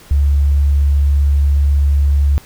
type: tone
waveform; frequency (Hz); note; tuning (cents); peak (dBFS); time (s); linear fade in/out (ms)
sine; 71; C#2; +42; -9; 0.11-2.38; 0
effects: pink hiss -42 dBFS RMS until 2.45 s